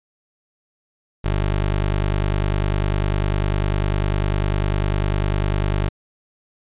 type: tone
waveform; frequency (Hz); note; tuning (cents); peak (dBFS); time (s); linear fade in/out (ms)
20% pulse; 50; G1; +35; -13; 1.24-5.89; 10
effects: resampled to 8000 Hz